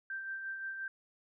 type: tone with tremolo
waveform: sine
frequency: 1568 Hz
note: G6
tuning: in tune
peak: -36 dBFS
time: 0.1-0.88 s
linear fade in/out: 2 ms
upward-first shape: sine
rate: 5.7 Hz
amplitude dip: 40%
effects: none